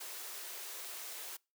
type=high-pass noise; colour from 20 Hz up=white; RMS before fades=-45 dBFS; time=0-1.37 s; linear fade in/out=10 ms; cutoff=330 Hz; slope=96 dB/octave; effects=noise-tail reverb RT60 0.3 s tail -26 dB re dry